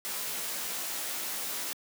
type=noise with comb filter; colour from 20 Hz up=white; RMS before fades=-35 dBFS; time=0.05-1.73 s; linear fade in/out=0 ms; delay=16 ms; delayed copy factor=+0.75; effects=high-pass 200 Hz 12 dB/octave